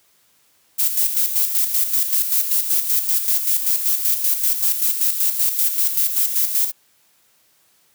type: noise with tremolo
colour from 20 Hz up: violet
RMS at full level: -17 dBFS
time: 0.78-6.72 s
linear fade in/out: 20 ms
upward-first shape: square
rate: 5.2 Hz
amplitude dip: 55%
effects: white hiss -59 dBFS RMS until 7.94 s + high-pass 80 Hz 12 dB/octave